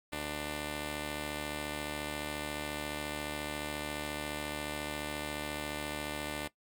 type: tone pair together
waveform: 5% pulse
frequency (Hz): 74.3 / 297.2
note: D2 / D4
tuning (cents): +21 / +21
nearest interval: 2 octaves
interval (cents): 2400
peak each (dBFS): -28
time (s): 0.12-6.48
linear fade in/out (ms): 10
effects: noise-tail reverb RT60 0.1 s tail -18 dB re dry + MP3 96 kbps